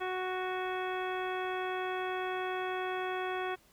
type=harmonic tone; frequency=370 Hz; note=F#4; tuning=in tune; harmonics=1 / 2 / 3 / 4 / 5 / 6 / 7 / 9; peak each=-36 / -38 / -41 / -42 / -44 / -49 / -47 / -49 dBFS; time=0-3.56 s; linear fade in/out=20 ms; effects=pink hiss -64 dBFS RMS until 3.72 s